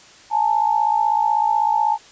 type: tone pair together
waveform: sine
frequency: 841.9 / 898 Hz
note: G#5 / A5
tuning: +23 / +35 cents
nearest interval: minor second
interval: 112 cents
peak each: -18 dBFS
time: 0.3-1.98 s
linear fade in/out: 50 ms
effects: white hiss -46 dBFS RMS until 2.11 s + resampled to 16000 Hz